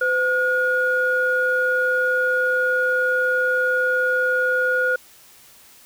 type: tone pair together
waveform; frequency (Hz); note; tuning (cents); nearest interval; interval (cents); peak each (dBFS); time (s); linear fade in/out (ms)
sine; 509 / 1439.7; C5 / F#6; -48 / -48; octave + tritone; 1800; -21 / -18; 0.01-4.96; 5
effects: tanh soft clip ceiling -9 dBFS + white hiss -49 dBFS RMS until 5.85 s